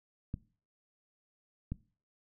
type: clicks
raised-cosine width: 5 ms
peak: -23 dBFS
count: 2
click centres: 0.341 / 1.72 s
effects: noise-tail reverb RT60 0.4 s tail -20 dB re dry